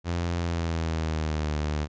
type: tone with pitch glide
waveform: sawtooth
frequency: 86 to 75.3 Hz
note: F2 to D2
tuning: -26 to +44 cents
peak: -22 dBFS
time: 0.04-1.88 s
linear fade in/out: 50 ms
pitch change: -230 cents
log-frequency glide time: 0.37-1.55 s
effects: resampled to 16000 Hz